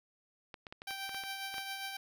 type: clicks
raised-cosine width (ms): 0.3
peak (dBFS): -29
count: 10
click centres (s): 0.542 / 0.668 / 0.725 / 0.819 / 0.908 / 1.093 / 1.146 / 1.237 / 1.542 / 1.582
type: tone with tremolo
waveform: 10% pulse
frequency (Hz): 781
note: G5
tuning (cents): -7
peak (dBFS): -29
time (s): 0.87-1.97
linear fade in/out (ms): 5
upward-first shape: triangle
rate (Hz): 7.4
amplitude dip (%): 45
effects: none